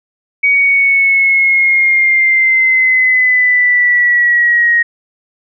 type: linear sweep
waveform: sine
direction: down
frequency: 2255 to 1877 Hz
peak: -7 dBFS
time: 0.43-4.83 s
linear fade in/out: 10 ms
effects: none